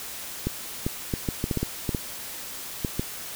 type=clicks; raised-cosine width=3 ms; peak=-12 dBFS; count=12; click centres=0.47 / 0.865 / 1.138 / 1.288 / 1.441 / 1.512 / 1.573 / 1.63 / 1.892 / 1.948 / 2.848 / 2.995 s; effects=white hiss -37 dBFS RMS until 3.35 s